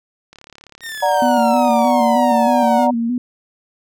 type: click train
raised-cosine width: 0.2 ms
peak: -23 dBFS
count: 57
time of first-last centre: 0.33-1.903 s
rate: 35.6 Hz
type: exponential sweep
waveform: sawtooth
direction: down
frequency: 1868 to 698.5 Hz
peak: -23 dBFS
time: 0.81-2.88 s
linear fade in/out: 50 ms
type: chord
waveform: sine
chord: D augmented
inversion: none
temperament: equal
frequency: 587.3 / 740 / 932.3 Hz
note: D5 / F#5 / A#5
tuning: 0 / 0 / 0 cents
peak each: -17 dBFS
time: 1.02-2.91 s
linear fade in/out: 10 ms
type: tone with vibrato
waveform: sine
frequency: 239.1 Hz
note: A#3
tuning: 44 cents sharp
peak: -16 dBFS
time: 1.22-3.18 s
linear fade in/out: 2 ms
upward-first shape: square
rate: 3.2 Hz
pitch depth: 54 cents each way
effects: none